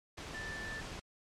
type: tone in noise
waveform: sine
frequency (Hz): 1764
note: A6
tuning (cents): +4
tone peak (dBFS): -41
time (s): 0.34-0.81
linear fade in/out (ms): 10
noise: pink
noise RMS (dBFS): -44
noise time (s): 0.17-1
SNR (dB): 0
effects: low-pass 6000 Hz 12 dB/octave + MP3 64 kbps